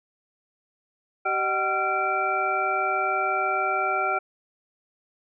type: tone cluster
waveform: sine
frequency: 385.3 / 612 / 758 / 1372 / 2336 Hz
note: G4 / D#5 / F#5 / F6 / D7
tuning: -30 / -29 / +42 / -31 / -10 cents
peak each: -32 / -32 / -27 / -25 / -31 dBFS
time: 1.25-4.19 s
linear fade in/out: 10 ms
effects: none